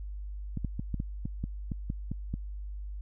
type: clicks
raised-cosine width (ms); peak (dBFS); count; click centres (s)
5; -20; 11; 0.573 / 0.647 / 0.795 / 0.943 / 1.001 / 1.255 / 1.44 / 1.718 / 1.901 / 2.116 / 2.34
effects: added 50 Hz sine -36 dBFS peak until 3.01 s